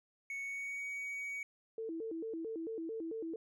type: tone with pitch glide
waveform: triangle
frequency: 2217 to 2253 Hz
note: C#7 to C#7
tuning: 0 to +28 cents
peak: -37 dBFS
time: 0.3-1.43 s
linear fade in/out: 2 ms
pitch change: +28 cents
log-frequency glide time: 0.4-0.9 s
type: tone with vibrato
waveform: sine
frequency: 383 Hz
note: G4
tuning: 40 cents flat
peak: -38 dBFS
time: 1.78-3.36 s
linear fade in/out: 2 ms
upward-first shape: square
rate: 4.5 Hz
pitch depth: 270 cents each way
effects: none